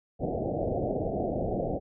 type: low-pass noise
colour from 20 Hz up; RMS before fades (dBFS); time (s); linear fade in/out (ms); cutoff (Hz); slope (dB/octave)
white; -30; 0.19-1.8; 50; 740; 96
effects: none